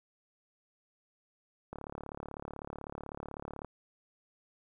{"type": "click train", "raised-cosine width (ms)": 1, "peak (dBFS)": -27, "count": 70, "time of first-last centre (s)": [1.73, 3.647], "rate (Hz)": 36, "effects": ["11-bit"]}